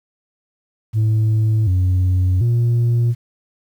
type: tone with pitch steps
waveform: sine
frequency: 109.3 / 91.8 / 118.3 Hz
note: A2 / F#2 / A#2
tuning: -11 / -13 / +26 cents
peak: -10 dBFS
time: 0.93-3.15 s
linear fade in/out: 50 ms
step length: 740 ms
effects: tanh soft clip ceiling -12 dBFS + 8-bit